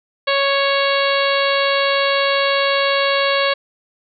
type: harmonic tone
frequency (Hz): 554.4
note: C#5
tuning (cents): 0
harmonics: 1 / 2 / 3 / 4 / 5 / 6 / 7 / 8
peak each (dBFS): -18 / -21 / -23 / -24 / -25 / -26 / -26 / -27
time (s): 0.27-3.54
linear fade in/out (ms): 10
effects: none